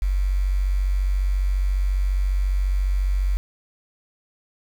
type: tone with quantisation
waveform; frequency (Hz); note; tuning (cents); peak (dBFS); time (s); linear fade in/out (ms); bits
sine; 47.26; F#1; +37; -18; 0.02-3.37; 0; 7
effects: none